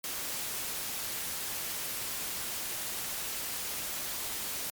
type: noise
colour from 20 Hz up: white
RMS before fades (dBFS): -36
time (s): 0.04-4.7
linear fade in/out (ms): 0
effects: MP3 96 kbps